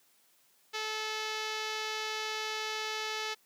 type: tone with low-pass filter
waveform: 5% pulse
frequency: 434 Hz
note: A4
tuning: 24 cents flat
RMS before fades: -36 dBFS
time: 0.73-3.35 s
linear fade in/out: 20 ms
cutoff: 6900 Hz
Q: 0.68
effects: white hiss -67 dBFS RMS until 3.45 s + high-pass 150 Hz 12 dB/octave